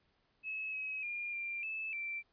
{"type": "tone with pitch steps", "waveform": "sine", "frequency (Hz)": [2584, 2553, 2410, 2378, 2618, 2345], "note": ["E7", "D#7", "D7", "D7", "E7", "D7"], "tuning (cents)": [-35, 44, 44, 21, -13, -3], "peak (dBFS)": -37, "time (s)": [0.43, 2.23], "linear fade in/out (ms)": 50, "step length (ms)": 300, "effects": ["pink hiss -75 dBFS RMS until 2.32 s", "resampled to 11025 Hz"]}